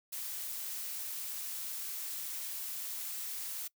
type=noise; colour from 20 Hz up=blue; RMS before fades=-40 dBFS; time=0.12-3.68 s; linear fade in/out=10 ms; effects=noise-tail reverb RT60 0.1 s tail -22 dB re dry